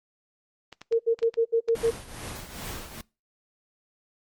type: clicks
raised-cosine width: 0.2 ms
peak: -23 dBFS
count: 9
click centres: 0.727 / 0.816 / 0.925 / 1.19 / 1.229 / 1.341 / 1.686 / 1.845 / 1.877 s
type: tone bursts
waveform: sine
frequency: 459 Hz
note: A#4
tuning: 27 cents flat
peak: -18 dBFS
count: 7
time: 0.91-1.912 s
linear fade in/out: 20 ms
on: 84 ms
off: 69 ms
type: noise with tremolo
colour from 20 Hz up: pink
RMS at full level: -35 dBFS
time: 1.75-3.01 s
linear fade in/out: 2 ms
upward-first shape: triangle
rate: 2.4 Hz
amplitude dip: 70%
effects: noise-tail reverb RT60 0.3 s tail -24 dB re dry + Opus 24 kbps